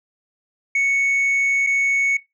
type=tone with dropouts; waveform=sine; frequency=2217 Hz; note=C#7; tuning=in tune; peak=-13 dBFS; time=0.75-2.17 s; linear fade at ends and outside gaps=5 ms; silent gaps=1.666-1.67 s; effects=noise-tail reverb RT60 0.2 s tail -21 dB re dry + tanh soft clip ceiling -15 dBFS